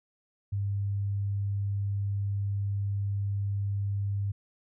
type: tone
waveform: sine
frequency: 100 Hz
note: G2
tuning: 35 cents sharp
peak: -27 dBFS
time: 0.52-4.32 s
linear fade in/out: 10 ms
effects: none